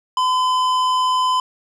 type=tone with tanh clipping; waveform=triangle; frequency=1016 Hz; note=B5; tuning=49 cents sharp; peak=-17 dBFS; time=0.17-1.4 s; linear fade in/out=2 ms; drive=17 dB; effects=none